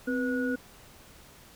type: tone cluster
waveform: sine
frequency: 257.8 / 490.5 / 1458 Hz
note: C4 / B4 / F#6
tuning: -26 / -12 / -26 cents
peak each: -28 / -33 / -34 dBFS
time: 0.07-0.56 s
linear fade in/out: 10 ms
effects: pink hiss -53 dBFS RMS until 1.55 s